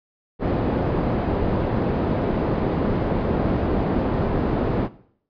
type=low-pass noise; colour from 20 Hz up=white; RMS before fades=-22 dBFS; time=0.39-4.89 s; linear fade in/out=50 ms; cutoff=430 Hz; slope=12 dB/octave; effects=noise-tail reverb RT60 0.6 s tail -17 dB re dry + resampled to 11025 Hz